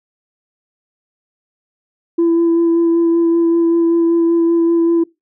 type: tone with vibrato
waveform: sine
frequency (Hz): 335.6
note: E4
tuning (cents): +31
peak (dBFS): -8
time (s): 2.18-5.04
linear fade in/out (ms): 10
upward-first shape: sine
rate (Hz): 5.2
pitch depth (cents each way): 13
effects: noise-tail reverb RT60 0.2 s tail -23 dB re dry + tanh soft clip ceiling -8 dBFS